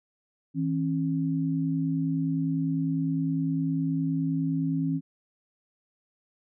sine tone pair together, 161.3 / 271.1 Hz, E3 / C#4, -37 / -38 cents, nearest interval major sixth, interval 899 cents, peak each -27 dBFS, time 0.54-5.01 s, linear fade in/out 50 ms, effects none

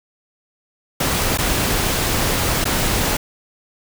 pink noise with dropouts, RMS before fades -19 dBFS, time 1-3.17 s, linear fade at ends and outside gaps 5 ms, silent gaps 1.375-1.384 / 2.643-2.653 s, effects none

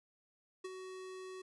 square tone with ADSR envelope, 374 Hz, F#4, 19 cents sharp, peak -40 dBFS, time 0.64-1.42 s, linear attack 9 ms, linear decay 30 ms, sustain -6 dB, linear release 8 ms, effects resampled to 22050 Hz + 13-bit

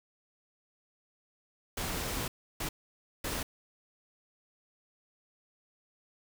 pink noise bursts at uneven times, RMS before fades -35 dBFS, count 3, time 1.77-2.28 / 2.6-2.69 / 3.24-3.43 s, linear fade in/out 5 ms, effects none

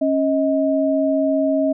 sine tone pair together, 274.2 / 631 Hz, C#4 / D#5, -19 / +24 cents, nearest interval octave + major second, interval 1443 cents, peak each -18 dBFS, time 0.01-1.73 s, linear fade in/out 10 ms, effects none

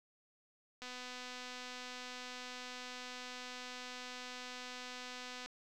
click train, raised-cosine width 0.2 ms, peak -30 dBFS, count 1161, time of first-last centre 0.82-5.46 s, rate 250 Hz, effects none

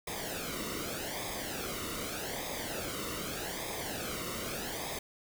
pink noise with flanger, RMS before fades -38 dBFS, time 0.07-4.99 s, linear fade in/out 5 ms, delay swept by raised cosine 0.69 to 1.23 ms, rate 0.83 Hz, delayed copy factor -0.7, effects none

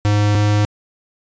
square tone pair in turn, 103.83 / 104.3 Hz, G#2 / G#2, 0 / +8 cents, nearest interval unison, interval 8 cents, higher second, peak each -13 dBFS, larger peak neither, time 0.05-0.35 / 0.35-0.65 s, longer neither, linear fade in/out 0 ms, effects resampled to 16000 Hz

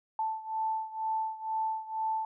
sine beating tone pair, 880 / 882.1 Hz, A5 / A5, 0 / +4 cents, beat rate 2.1 Hz, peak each -32 / -35 dBFS, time 0.19-2.25 s, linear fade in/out 2 ms, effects none

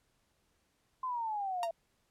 sine exponential sweep, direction down, 1046.5 to 659.3 Hz, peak -33 dBFS, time 1.03-1.71 s, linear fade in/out 5 ms
45% pulse tone with exponential decay, 928 Hz, A#5, 8 cents flat, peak -30 dBFS, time 1.63-1.71 s, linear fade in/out 1 ms, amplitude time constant 16 ms
effects pink hiss -75 dBFS RMS until 2.1 s + low-pass 12000 Hz 12 dB/octave

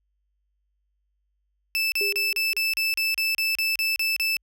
30% pulse tone bursts, 2635 Hz, E7, 1 cent flat, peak -19 dBFS, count 13, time 1.75-4.368 s, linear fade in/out 0 ms, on 170 ms, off 34 ms
sine tone with exponential decay, 404.4 Hz, G#4, 46 cents flat, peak -26 dBFS, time 2.01-2.61 s, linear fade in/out 1 ms, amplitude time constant 130 ms
effects added 50 Hz sine -70 dBFS peak until 4.42 s

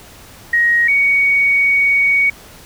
sine tone pair in turn, 1883 / 2239 Hz, A#6 / C#7, +17 / +17 cents, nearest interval minor third, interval 300 cents, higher second, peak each -10 dBFS, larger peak neither, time 0.53-0.88 / 0.88-2.3 s, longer second, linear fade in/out 5 ms, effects pink hiss -40 dBFS RMS until 2.65 s

